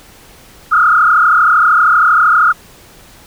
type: tone with frequency modulation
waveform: sine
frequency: 1337 Hz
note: E6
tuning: 24 cents sharp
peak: -6 dBFS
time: 0.71-2.53 s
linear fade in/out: 20 ms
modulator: 32.8 Hz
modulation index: 3.2
effects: pink hiss -41 dBFS RMS until 3.26 s